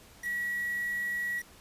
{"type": "tone with quantisation", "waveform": "sine", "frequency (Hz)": 1926, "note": "B6", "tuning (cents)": -44, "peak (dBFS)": -30, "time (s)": [0.22, 1.43], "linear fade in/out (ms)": 50, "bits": 7, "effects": ["pink hiss -55 dBFS RMS until 1.6 s", "resampled to 32000 Hz"]}